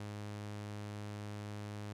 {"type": "tone", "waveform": "sawtooth", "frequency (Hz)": 103.83, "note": "G#2", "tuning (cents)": 0, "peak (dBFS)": -38, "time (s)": [0, 1.93], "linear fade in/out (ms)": 5, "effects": ["low-pass 10000 Hz 12 dB/octave"]}